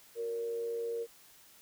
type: tone with frequency modulation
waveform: sine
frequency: 464.8 Hz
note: A#4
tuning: 5 cents flat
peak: -33 dBFS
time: 0.15-1.07 s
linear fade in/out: 50 ms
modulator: 104 Hz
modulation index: 0.29
effects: white hiss -59 dBFS RMS until 1.61 s

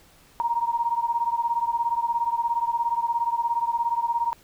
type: beating tone pair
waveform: sine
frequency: 932.3 / 949.3 Hz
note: A#5 / A#5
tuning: 0 / +31 cents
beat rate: 17 Hz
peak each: -24 / -26 dBFS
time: 0.4-4.33 s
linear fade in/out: 0 ms
effects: pink hiss -55 dBFS RMS until 4.43 s

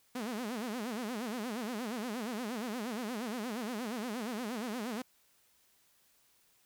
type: tone with vibrato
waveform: sawtooth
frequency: 229.8 Hz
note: A#3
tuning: 25 cents flat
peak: -32 dBFS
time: 0.15-5.02 s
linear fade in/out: 5 ms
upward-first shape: sine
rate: 8.5 Hz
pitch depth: 200 cents each way
effects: white hiss -69 dBFS RMS until 6.65 s

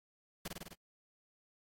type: noise with echo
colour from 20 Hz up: pink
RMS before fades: -41 dBFS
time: 0.45-0.48 s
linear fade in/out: 5 ms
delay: 51 ms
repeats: 5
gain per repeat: -2 dB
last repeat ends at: 0.735 s
effects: noise-tail reverb RT60 0.1 s tail -25 dB re dry + AAC 48 kbps

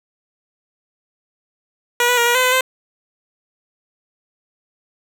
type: tone with pitch steps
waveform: 10% pulse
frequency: 481.8 / 491.4 / 472.7 / 479.3 / 510 / 506 / 517 Hz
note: B4 / B4 / A#4 / A#4 / C5 / B4 / C5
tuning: -43 / -9 / +24 / +48 / -44 / +42 / -21 cents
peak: -5 dBFS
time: 2-2.609 s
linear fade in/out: 2 ms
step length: 87 ms
effects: none

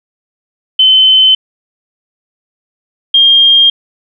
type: tone pair in turn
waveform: sine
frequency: 3060 / 3215 Hz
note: G7 / G7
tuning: -42 / +43 cents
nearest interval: minor second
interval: 85 cents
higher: second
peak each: -3 dBFS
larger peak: neither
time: 0.79-1.35 / 3.14-3.7 s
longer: neither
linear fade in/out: 5 ms
effects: none

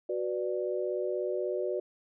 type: chord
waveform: sine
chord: B minor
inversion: second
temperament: equal with one note detuned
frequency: 370 / 493.9 / 590.4 Hz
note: F#4 / B4 / D5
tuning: 0 / 0 / +9 cents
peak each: -32 / -35 / -34 dBFS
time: 0.09-1.8 s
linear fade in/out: 5 ms
effects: none

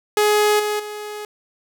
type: tone with level steps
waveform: sawtooth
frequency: 419.8 Hz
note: G#4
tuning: 19 cents sharp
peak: -10 / -16 / -25 dBFS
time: 0.17-1.25 s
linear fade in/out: 2 ms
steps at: 0.59 / 0.79 s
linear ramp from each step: 10 ms
effects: none

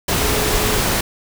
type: tone in noise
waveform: sine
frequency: 424.3 Hz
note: G#4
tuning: 37 cents sharp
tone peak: -24 dBFS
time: 0.19-0.79 s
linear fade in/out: 5 ms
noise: pink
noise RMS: -18 dBFS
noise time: 0.08-1.01 s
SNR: -9 dB
effects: none

